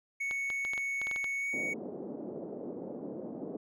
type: tone with pitch glide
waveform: triangle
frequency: 2217 to 2235 Hz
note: C#7 to C#7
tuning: 0 to +14 cents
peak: -30 dBFS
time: 0.2-1.74 s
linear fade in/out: 10 ms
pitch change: +14 cents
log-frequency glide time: 1.39-1.47 s
type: clicks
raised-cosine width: 0.3 ms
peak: -25 dBFS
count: 10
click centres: 0.311 / 0.502 / 0.65 / 0.735 / 0.778 / 1.016 / 1.07 / 1.113 / 1.161 / 1.243 s
type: band-pass noise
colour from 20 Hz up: pink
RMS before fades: -41 dBFS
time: 1.53-3.57 s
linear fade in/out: 5 ms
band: 210 to 550 Hz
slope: 24 dB/octave
effects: none